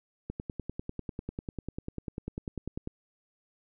click train, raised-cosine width 3 ms, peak -22 dBFS, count 27, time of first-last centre 0.3-2.874 s, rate 10.1 Hz, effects none

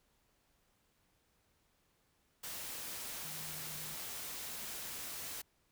sine tone in noise, 155.56 Hz, D#3, in tune, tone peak -53 dBFS, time 3.24-3.95 s, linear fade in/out 10 ms, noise white, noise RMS -44 dBFS, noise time 2.43-5.42 s, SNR -12 dB, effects pink hiss -75 dBFS RMS until 5.71 s

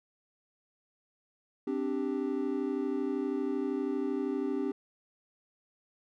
triangle chord, C suspended second, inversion none, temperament just, 261.6 / 294.3 / 392.4 Hz, C4 / D4 / G4, 0 / +4 / +2 cents, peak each -32 dBFS, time 1.67-4.72 s, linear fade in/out 5 ms, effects none

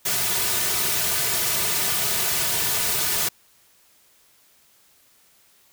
white noise with comb filter, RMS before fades -23 dBFS, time 0.05-3.29 s, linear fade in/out 10 ms, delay 3.7 ms, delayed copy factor -0.85, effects white hiss -58 dBFS RMS until 5.72 s

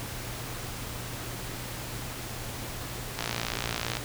click train, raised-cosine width 0.2 ms, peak -12 dBFS, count 46, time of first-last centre 3.19-3.97 s, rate 57.7 Hz, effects added 119 Hz sine -41 dBFS peak until 4.04 s + pink hiss -38 dBFS RMS until 4.04 s

